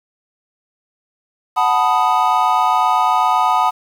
triangle chord, B dominant seventh, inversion second, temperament equal with one note detuned, 737.9 / 880 / 987.8 / 1244.5 Hz, F#5 / A5 / B5 / D#6, -5 / 0 / 0 / 0 cents, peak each -16 dBFS, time 1.56-3.71 s, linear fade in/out 20 ms, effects 7-bit

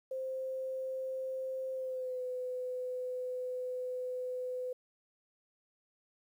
sine tone with pitch glide, 523.3 to 504 Hz, C5 to B4, 0 to +35 cents, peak -35 dBFS, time 0.11-4.73 s, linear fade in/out 5 ms, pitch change -65 cents, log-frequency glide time 1.73-2.22 s, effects 11-bit

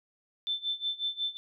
sine tone with tremolo, 3538 Hz, A7, 9 cents sharp, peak -27 dBFS, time 0.47-1.37 s, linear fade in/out 0 ms, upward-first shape sine, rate 5.5 Hz, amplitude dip 90%, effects none

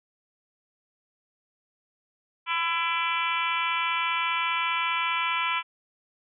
harmonic tone, 335 Hz, E4, 28 cents sharp, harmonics 3 / 4 / 5 / 6 / 7 / 8 / 9 / 10, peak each -29 / -31 / -39 / -37 / -29 / -36 / -35 / -39 dBFS, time 2.46-5.63 s, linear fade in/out 50 ms, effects none

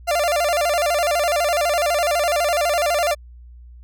40% pulse tone with vibrato, 639 Hz, D#5, 46 cents sharp, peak -16 dBFS, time 0.07-3.15 s, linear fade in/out 20 ms, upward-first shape square, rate 12 Hz, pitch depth 140 cents each way, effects added 60 Hz sine -39 dBFS peak until 3.83 s

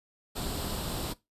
pink noise with comb filter, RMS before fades -34 dBFS, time 0.35-1.14 s, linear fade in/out 20 ms, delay 0.24 ms, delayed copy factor +0.55, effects noise-tail reverb RT60 0.2 s tail -19 dB re dry + resampled to 32000 Hz

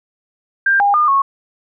sine tone with pitch steps, 1589 / 809 / 1212 / 1098 Hz, G6 / G#5 / D#6 / C#6, +23 / -46 / -46 / -17 cents, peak -10 dBFS, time 0.66-1.22 s, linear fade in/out 5 ms, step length 140 ms, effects none

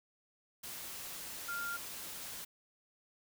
sine tone in noise, 1396.9 Hz, F6, in tune, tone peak -37 dBFS, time 1.48-1.77 s, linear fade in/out 10 ms, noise white, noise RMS -45 dBFS, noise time 0.63-2.45 s, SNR +5 dB, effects none

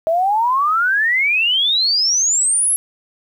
sine exponential sweep, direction up, 633 to 11290 Hz, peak -13 dBFS, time 0.07-2.76 s, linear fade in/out 0 ms, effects 8-bit

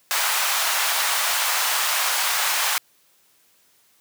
pink high-pass noise, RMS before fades -22 dBFS, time 0.11-2.78 s, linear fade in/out 0 ms, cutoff 820 Hz, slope 24 dB/octave, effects white hiss -60 dBFS RMS until 4 s + high-pass 100 Hz 12 dB/octave

